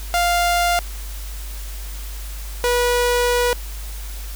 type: tone pair in turn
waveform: sawtooth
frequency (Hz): 698.5 / 486.5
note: F5 / B4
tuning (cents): 0 / -26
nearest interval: tritone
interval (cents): 626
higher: first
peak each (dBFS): -12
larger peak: neither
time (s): 0.14-0.79 / 2.64-3.53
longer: second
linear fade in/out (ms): 0
effects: added 50 Hz sine -28 dBFS peak until 4.35 s + white hiss -38 dBFS RMS until 4.35 s

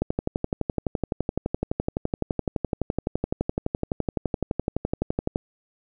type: click train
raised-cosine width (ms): 2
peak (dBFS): -10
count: 64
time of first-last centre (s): 0.02-5.359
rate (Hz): 11.8
effects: none

